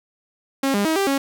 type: tone with pitch steps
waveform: sawtooth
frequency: 271.8 / 202.4 / 318.8 / 393.5 / 275.2 Hz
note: C#4 / G#3 / D#4 / G4 / C#4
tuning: -34 / -44 / +42 / +7 / -12 cents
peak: -14 dBFS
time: 0.63-1.18 s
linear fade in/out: 5 ms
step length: 110 ms
effects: none